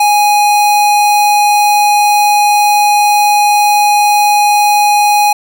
square tone, 829 Hz, G#5, 3 cents flat, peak -7 dBFS, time 0-5.33 s, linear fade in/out 5 ms, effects none

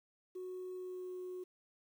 sine tone with pitch glide, 367.8 to 365 Hz, F#4 to F#4, -10 to -24 cents, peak -40 dBFS, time 0.35-1.44 s, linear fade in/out 10 ms, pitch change -14 cents, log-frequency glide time 0.69-1.19 s, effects tanh soft clip ceiling -39 dBFS + 11-bit

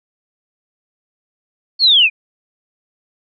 sine linear sweep, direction down, 4484 to 2349 Hz, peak -7 dBFS, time 1.79-2.1 s, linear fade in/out 50 ms, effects none

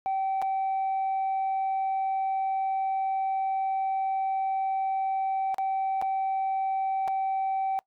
sine tone with dropouts, 771 Hz, G5, 29 cents flat, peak -23 dBFS, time 0.06-7.79 s, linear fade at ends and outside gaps 0 ms, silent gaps 0.417-0.423 / 5.544-5.583 / 6.015-6.023 / 7.077-7.081 s, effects noise-tail reverb RT60 0.1 s tail -24 dB re dry + tanh soft clip ceiling -23 dBFS

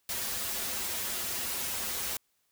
white noise with comb filter, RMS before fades -34 dBFS, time 0.09-2.17 s, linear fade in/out 2 ms, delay 6.7 ms, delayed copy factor -0.7, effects white hiss -74 dBFS RMS until 2.51 s

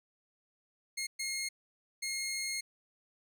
15% pulse tone bursts at uneven times, 2149 Hz, C7, 46 cents sharp, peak -28 dBFS, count 3, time 0.97-1.07 / 1.19-1.49 / 2.02-2.61 s, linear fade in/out 10 ms, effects none

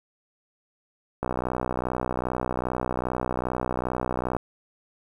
click train, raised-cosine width 1 ms, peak -12 dBFS, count 197, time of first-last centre 1.23-4.366 s, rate 62.5 Hz, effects 8-bit

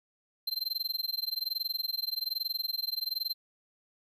square tone with amplitude modulation, 4129 Hz, C8, 24 cents flat, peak -28 dBFS, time 0.47-3.34 s, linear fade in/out 5 ms, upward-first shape sine, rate 21.2 Hz, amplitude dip 100%, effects none

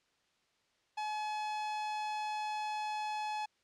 45% pulse tone, 851 Hz, G#5, 42 cents sharp, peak -35 dBFS, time 0.97-3.46 s, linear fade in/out 10 ms, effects white hiss -74 dBFS RMS until 3.63 s + low-pass 5000 Hz 12 dB/octave

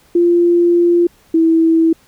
sine tone pair in turn, 345.9 / 326.5 Hz, F4 / E4, -17 / -17 cents, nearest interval minor second, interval 100 cents, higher first, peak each -8 dBFS, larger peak neither, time 0.15-1.07 / 1.34-1.93 s, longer first, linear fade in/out 5 ms, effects pink hiss -51 dBFS RMS until 2.07 s

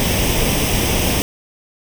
pink noise with comb filter, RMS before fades -17 dBFS, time 0-1.22 s, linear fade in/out 0 ms, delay 0.35 ms, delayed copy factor +0.6, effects none

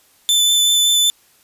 sawtooth tone with vibrato, 3520 Hz, A7, in tune, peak -9 dBFS, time 0.29-1.1 s, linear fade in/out 0 ms, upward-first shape sine, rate 5.3 Hz, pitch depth 10 cents each way, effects white hiss -54 dBFS RMS until 1.43 s + resampled to 32000 Hz

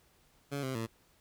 15% pulse tone with pitch steps, 141.3 / 131.5 / 113.3 Hz, C#3 / C3 / A#2, +34 / +9 / -49 cents, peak -28 dBFS, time 0.51-0.87 s, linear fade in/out 20 ms, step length 120 ms, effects pink hiss -67 dBFS RMS until 1.2 s

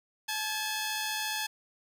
10% pulse tone pair together, 863 / 1631.7 Hz, A5 / G#6, -34 / -31 cents, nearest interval major seventh, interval 1103 cents, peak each -24 / -28 dBFS, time 0.28-1.47 s, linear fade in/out 10 ms, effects none

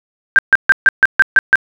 sine tone bursts, 1577 Hz, G6, 10 cents sharp, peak -3 dBFS, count 8, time 0.36-1.556 s, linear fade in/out 0 ms, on 27 ms, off 140 ms, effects none

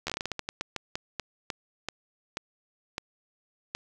slowing click train, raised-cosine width 0.2 ms, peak -14 dBFS, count 20, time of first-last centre 0.07-3.75 s, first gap 12 ms, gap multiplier 1.26, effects none

